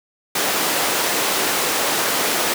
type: high-pass noise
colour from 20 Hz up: pink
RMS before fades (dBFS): -20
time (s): 0.35-2.54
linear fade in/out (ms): 5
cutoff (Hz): 370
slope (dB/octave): 12
effects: none

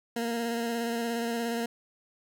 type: tone with vibrato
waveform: 20% pulse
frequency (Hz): 233.1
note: A#3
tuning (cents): 0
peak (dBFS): -24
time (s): 0.16-1.66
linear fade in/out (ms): 5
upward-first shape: square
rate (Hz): 17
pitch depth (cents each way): 19
effects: none

